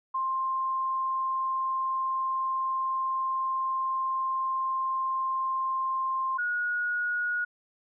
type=tone pair in turn; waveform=sine; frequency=1054 / 1450 Hz; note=C6 / F#6; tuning=+12 / -35 cents; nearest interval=tritone; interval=553 cents; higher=second; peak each=-26 / -26 dBFS; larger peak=neither; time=0.14-6.38 / 6.38-7.45 s; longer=first; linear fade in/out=10 ms; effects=none